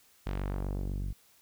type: tone with low-pass filter sweep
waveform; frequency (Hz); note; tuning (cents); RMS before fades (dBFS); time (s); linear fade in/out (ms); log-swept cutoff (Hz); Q
sawtooth; 48.01; G1; -35; -34; 0.26-1.13; 10; 4100 to 140; 0.78
effects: white hiss -63 dBFS RMS until 1.41 s